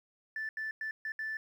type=tone bursts at uneven times; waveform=sine; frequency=1758 Hz; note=A6; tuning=2 cents flat; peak=-33 dBFS; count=5; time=0.36-0.49 / 0.57-0.71 / 0.81-0.91 / 1.05-1.12 / 1.19-1.37 s; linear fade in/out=2 ms; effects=tanh soft clip ceiling -31 dBFS + 11-bit